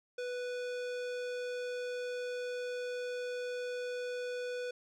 sine tone with hard clipping, 493.9 Hz, B4, in tune, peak -38 dBFS, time 0.18-4.71 s, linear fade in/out 5 ms, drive 18 dB, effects none

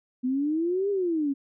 sine exponential two-way sweep, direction up then down, 247.6 to 410 to 269.5 Hz, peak -23 dBFS, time 0.23-1.34 s, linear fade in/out 20 ms, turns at 0.9 s, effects none

